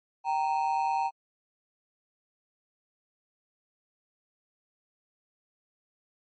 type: ring-modulated tone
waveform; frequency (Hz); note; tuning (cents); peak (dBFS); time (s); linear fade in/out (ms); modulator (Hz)
triangle; 854; G#5; +48; -20; 0.24-1.11; 50; 74.8
effects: MP3 32 kbps